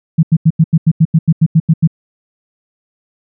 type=tone bursts; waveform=sine; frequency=161.1 Hz; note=E3; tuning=39 cents flat; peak=-4 dBFS; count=13; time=0.18-1.875 s; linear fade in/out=10 ms; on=51 ms; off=86 ms; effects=none